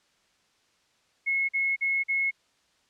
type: tone bursts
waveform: sine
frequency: 2177 Hz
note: C#7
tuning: 32 cents flat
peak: -23 dBFS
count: 4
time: 1.26-2.312 s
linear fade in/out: 20 ms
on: 230 ms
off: 44 ms
effects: white hiss -67 dBFS RMS until 2.89 s + low-pass 6000 Hz 12 dB/octave